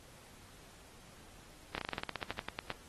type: slowing click train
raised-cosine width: 0.3 ms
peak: -20 dBFS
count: 16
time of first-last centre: 1.75-2.703 s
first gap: 30 ms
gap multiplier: 1.1
effects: pink hiss -58 dBFS RMS until 2.88 s + AAC 32 kbps